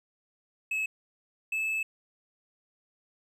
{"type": "tone pair in turn", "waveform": "triangle", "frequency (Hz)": [2586, 2612], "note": ["E7", "E7"], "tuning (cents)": [-34, -17], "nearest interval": "unison", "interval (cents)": 17, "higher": "second", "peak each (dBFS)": [-26, -26], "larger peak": "neither", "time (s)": [[0.71, 0.86], [1.52, 1.83]], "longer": "second", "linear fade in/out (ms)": 5, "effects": []}